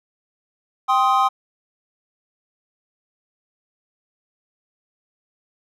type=chord; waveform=triangle; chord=C minor; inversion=second; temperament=just; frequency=784.9 / 1046.5 / 1255.8 Hz; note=G5 / C6 / Eb6; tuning=+2 / 0 / +16 cents; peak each=-17 dBFS; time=0.88-1.29 s; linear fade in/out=20 ms; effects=none